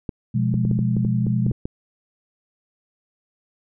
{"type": "clicks", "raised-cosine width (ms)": 3, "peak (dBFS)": -14, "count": 11, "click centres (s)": [0.092, 0.541, 0.651, 0.713, 0.79, 0.967, 1.049, 1.267, 1.465, 1.513, 1.655]}
{"type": "chord", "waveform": "sine", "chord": "F diminished", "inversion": "second", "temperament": "equal with one note detuned", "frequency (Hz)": [123.83, 174.61, 207.7], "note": ["Cb3", "F3", "Ab3"], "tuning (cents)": [5, 0, 0], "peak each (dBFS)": [-20, -25, -23], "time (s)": [0.34, 1.52], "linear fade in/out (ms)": 10}
{"effects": []}